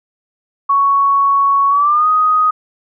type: tone with pitch glide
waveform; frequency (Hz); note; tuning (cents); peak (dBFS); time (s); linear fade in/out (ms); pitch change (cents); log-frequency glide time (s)
sine; 1113 to 1249.3; C#6 to D#6; +7 to +7; -9; 0.69-2.51; 10; +200; 1.69-2.08
effects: none